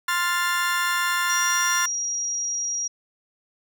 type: chord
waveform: 35% pulse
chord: F major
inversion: second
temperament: equal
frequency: 1046.5 / 1396.9 / 1760 Hz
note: C6 / F6 / A6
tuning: 0 / 0 / 0 cents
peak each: -24 dBFS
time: 0.08-1.86 s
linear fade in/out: 5 ms
type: tone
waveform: sine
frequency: 5710 Hz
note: F8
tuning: 37 cents sharp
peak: -24 dBFS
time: 1.29-2.88 s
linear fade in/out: 10 ms
effects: none